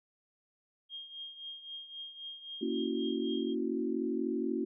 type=tone with tremolo; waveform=sine; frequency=3230 Hz; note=G#7; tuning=49 cents flat; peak=-39 dBFS; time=0.89-3.55 s; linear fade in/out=50 ms; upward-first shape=triangle; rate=3.8 Hz; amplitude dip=75%
type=chord; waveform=sine; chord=F# dominant seventh; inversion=first; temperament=equal; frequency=233.1 / 277.2 / 329.6 / 370 Hz; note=A#3 / C#4 / E4 / F#4; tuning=0 / 0 / 0 / 0 cents; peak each=-36 dBFS; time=2.61-4.65 s; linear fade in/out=10 ms
effects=none